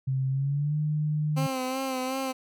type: tone with pitch glide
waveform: sine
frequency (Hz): 132.7 to 151.55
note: C3 to D#3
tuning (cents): +25 to -45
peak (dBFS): -24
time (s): 0.07-1.47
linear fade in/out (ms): 10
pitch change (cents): +230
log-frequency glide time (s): 0.29-0.77
type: tone with vibrato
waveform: 15% pulse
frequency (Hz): 261.6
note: C4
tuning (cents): 0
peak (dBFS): -22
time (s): 1.36-2.33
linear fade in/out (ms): 20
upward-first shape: sine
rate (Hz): 2.7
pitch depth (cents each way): 39
effects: none